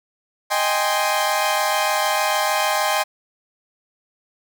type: chord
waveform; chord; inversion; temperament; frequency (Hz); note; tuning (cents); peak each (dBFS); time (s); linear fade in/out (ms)
sawtooth; Ab major seventh; second; equal; 622.3 / 784 / 830.6 / 1046.5; Eb5 / G5 / Ab5 / C6; 0 / 0 / 0 / 0; -20; 0.5-3.04; 20
effects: none